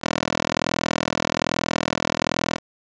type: tone with high-pass filter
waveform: 10% pulse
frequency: 41.2 Hz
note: E1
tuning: in tune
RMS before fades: -24 dBFS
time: 0.01-2.59 s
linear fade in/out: 50 ms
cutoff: 310 Hz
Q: 0.61
effects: resampled to 16000 Hz + 7-bit